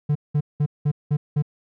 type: tone bursts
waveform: triangle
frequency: 147.5 Hz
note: D3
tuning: 8 cents sharp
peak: -15 dBFS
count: 6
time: 0.09-1.424 s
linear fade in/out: 10 ms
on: 64 ms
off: 190 ms
effects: none